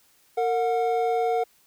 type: tone pair together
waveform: triangle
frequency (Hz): 458.6 / 728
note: A#4 / F#5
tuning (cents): -28 / -28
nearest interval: minor sixth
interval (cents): 800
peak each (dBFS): -22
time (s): 0.37-1.44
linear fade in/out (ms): 10
effects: white hiss -61 dBFS RMS until 1.66 s